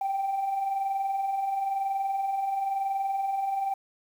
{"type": "tone pair together", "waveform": "sine", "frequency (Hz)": [763, 784], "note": ["G5", "G5"], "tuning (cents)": [-47, 0], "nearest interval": "unison", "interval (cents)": 47, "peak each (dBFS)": [-35, -25], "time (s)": [0.01, 3.74], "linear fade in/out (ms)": 5, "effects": ["tanh soft clip ceiling -22 dBFS", "9-bit"]}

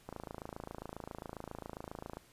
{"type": "click train", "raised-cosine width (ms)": 1, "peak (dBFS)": -28, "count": 58, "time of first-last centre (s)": [0.09, 2.17], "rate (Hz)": 27.4, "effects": ["pink hiss -63 dBFS RMS until 2.32 s", "resampled to 32000 Hz"]}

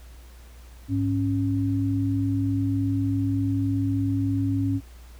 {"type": "tone pair together", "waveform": "sine", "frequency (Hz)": [103.34, 275.5], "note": ["G#2", "C#4"], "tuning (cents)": [-8, -11], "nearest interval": "octave + perfect fourth", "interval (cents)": 1697, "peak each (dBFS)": -24, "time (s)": [0.88, 4.81], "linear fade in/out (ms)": 50, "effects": ["added 60 Hz sine -43 dBFS peak until 5.19 s", "pink hiss -54 dBFS RMS until 5.19 s"]}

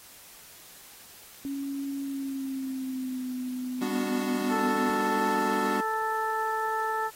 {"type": "tone with pitch glide", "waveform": "sine", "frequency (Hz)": [277.2, 252.7], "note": ["C#4", "B3"], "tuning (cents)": [0, 40], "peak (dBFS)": -30, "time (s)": [1.45, 4.9], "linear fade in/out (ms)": 0, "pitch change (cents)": -160, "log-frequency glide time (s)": [2, 3.34]}
{"type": "chord", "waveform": "square", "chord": "G major seventh", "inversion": "none", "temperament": "equal with one note detuned", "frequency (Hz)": [200.7, 246.9, 293.7, 370], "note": ["G3", "B3", "D4", "F#4"], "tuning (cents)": [41, 0, 0, 0], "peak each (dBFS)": -35, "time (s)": [3.81, 5.81], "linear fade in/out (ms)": 10}
{"type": "harmonic tone", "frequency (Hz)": 440, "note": "A4", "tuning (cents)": 0, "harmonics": [1, 2, 3, 4], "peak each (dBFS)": [-34, -29, -32, -35], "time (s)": [4.49, 7.11], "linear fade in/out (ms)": 50}
{"effects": ["white hiss -50 dBFS RMS until 7.15 s", "AAC 48 kbps"]}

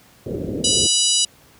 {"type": "low-pass noise", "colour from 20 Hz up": "white", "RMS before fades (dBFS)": -26, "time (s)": [0.26, 0.87], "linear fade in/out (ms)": 2, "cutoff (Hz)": 520, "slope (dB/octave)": 48}
{"type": "harmonic tone", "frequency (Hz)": 980, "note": "B5", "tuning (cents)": -14, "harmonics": [3, 4, 5, 6, 7, 8, 9, 10], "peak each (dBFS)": [-21, -22, -23, -24, -24, -25, -26, -26], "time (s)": [0.64, 1.25], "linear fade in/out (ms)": 5}
{"effects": ["pink hiss -51 dBFS RMS until 1.59 s", "high-pass 60 Hz 12 dB/octave"]}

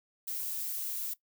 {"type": "noise", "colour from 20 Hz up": "violet", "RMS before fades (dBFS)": -36, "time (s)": [0.27, 1.14], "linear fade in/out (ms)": 10, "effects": ["noise-tail reverb RT60 0.1 s tail -18 dB re dry"]}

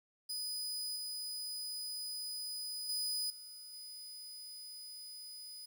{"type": "tone with level steps", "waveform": "sawtooth", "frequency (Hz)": 4978, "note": "D#8", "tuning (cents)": 0, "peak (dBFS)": [-35, -37, -32, -46, -44], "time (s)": [0.29, 5.66], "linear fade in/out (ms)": 10, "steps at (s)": [0.96, 2.89, 3.3, 3.73], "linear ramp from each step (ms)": 2, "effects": ["11-bit"]}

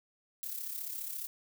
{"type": "noise with amplitude modulation", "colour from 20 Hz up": "violet", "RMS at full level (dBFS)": -37, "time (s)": [0.43, 1.27], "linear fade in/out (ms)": 0, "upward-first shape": "sine", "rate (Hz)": 34.5, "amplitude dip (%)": 60, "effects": []}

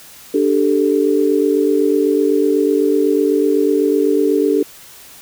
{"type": "chord", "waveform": "sine", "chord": "D suspended fourth", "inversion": "none", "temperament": "equal", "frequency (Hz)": [293.7, 392, 440], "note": ["D4", "G4", "A4"], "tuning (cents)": [0, 0, 0], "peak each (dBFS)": -16, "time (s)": [0.34, 4.63], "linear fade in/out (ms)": 5, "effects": ["white hiss -40 dBFS RMS until 5.21 s"]}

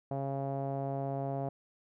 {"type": "tone with low-pass filter", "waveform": "sawtooth", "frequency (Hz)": 137.2, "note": "C#3", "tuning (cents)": -17, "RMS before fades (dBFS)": -35, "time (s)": [0.11, 1.49], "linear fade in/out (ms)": 2, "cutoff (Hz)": 690, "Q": 4.2, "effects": []}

